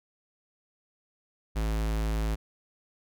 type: tone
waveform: square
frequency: 54.1 Hz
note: A1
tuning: 29 cents flat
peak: -27 dBFS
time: 1.55-2.36 s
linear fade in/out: 20 ms
effects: none